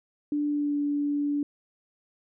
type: tone with pitch glide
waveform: sine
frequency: 293.7 to 289.5 Hz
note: D4 to D4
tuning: 0 to -25 cents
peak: -24 dBFS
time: 0.32-1.43 s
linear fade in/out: 2 ms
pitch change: -25 cents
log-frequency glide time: 0.47-0.77 s
effects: none